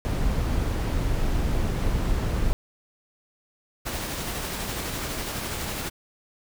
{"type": "noise", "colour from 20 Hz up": "brown", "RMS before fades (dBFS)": -24, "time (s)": [0.05, 2.53], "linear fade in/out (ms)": 0}
{"type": "noise with tremolo", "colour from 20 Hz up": "pink", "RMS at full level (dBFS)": -30, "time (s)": [3.85, 5.9], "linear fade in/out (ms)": 20, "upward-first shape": "sine", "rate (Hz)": 12, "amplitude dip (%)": 25}
{"effects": []}